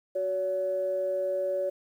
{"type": "tone pair together", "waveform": "sine", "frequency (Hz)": [371.2, 566.5], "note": ["F#4", "C#5"], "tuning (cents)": [6, 37], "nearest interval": "perfect fifth", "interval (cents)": 731, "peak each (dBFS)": [-34, -26], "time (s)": [0.15, 1.7], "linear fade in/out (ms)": 10, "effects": ["tanh soft clip ceiling -19 dBFS", "10-bit"]}